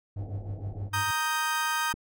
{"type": "low-pass noise", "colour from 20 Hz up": "pink", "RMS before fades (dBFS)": -44, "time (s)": [0.16, 0.9], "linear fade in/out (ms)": 20, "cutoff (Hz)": 800, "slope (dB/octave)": 96}
{"type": "tone with tremolo", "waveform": "triangle", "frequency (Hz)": 100, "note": "G2", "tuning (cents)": 35, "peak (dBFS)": -27, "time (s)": [0.16, 1.11], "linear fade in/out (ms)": 5, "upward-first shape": "triangle", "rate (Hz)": 6.4, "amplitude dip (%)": 90}
{"type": "chord", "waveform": "35% pulse", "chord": "Eb major", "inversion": "second", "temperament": "equal", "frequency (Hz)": [932.3, 1244.5, 1568], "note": ["Bb5", "Eb6", "G6"], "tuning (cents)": [0, 0, 0], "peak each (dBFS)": -29, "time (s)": [0.93, 1.93], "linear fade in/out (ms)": 10}
{"type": "click", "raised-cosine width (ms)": 3, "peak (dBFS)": -25, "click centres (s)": 1.94}
{"effects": []}